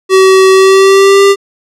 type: tone with pitch glide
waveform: square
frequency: 380.1 to 396.7 Hz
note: F#4 to G4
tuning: +47 to +21 cents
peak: -3 dBFS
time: 0.09-1.36 s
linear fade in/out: 50 ms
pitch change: +74 cents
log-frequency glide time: 0.51-1.24 s
effects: low-pass 9000 Hz 12 dB/octave